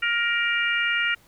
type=harmonic tone; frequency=470.1 Hz; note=A#4; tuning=15 cents sharp; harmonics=3 / 4 / 5 / 6; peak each=-25 / -26 / -27 / -28 dBFS; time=0.02-1.15 s; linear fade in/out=10 ms; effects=pink hiss -57 dBFS RMS until 1.27 s